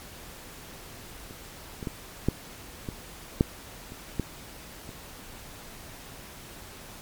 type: clicks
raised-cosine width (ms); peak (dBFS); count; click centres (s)
3; -30 / -23 / -17 / -9 / -19 / -6 / -28 / -13 / -28; 9; 1.309 / 1.828 / 1.872 / 2.286 / 2.888 / 3.409 / 3.921 / 4.197 / 4.892
effects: pink hiss -45 dBFS RMS until 7.01 s + MP3 96 kbps